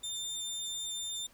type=tone; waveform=25% pulse; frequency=3598 Hz; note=A7; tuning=38 cents sharp; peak=-32 dBFS; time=0.03-1.27 s; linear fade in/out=10 ms; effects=pink hiss -62 dBFS RMS until 1.33 s